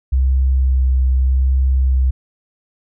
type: tone with vibrato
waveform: sine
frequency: 65.1 Hz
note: C2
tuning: 8 cents flat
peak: -11 dBFS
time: 0.12-2.11 s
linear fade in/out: 10 ms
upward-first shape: sine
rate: 0.84 Hz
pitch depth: 16 cents each way
effects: none